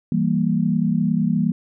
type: chord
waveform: sine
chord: E diminished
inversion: none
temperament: equal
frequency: 164.81 / 196 / 233.1 Hz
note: E3 / G3 / Bb3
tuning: 0 / 0 / 0 cents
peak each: -21 dBFS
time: 0.12-1.52 s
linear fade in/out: 2 ms
effects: none